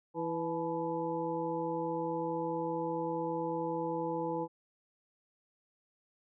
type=harmonic tone with a mistuned harmonic; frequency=164.81 Hz; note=E3; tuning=in tune; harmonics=1 / 2 / 3 / 5 / 6; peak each=-42 / -37 / -36 / -38 / -44 dBFS; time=0.14-4.48 s; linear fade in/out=50 ms; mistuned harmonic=5; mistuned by=+73 cents; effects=none